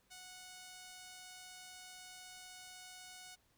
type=tone; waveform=5% pulse; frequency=736 Hz; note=F#5; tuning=9 cents flat; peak=-40 dBFS; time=0.1-3.36 s; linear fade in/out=20 ms; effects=pink hiss -74 dBFS RMS until 3.57 s